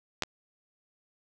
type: clicks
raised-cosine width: 0.2 ms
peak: -9 / -20 dBFS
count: 2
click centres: 0.223 / 0.235 s
effects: 8-bit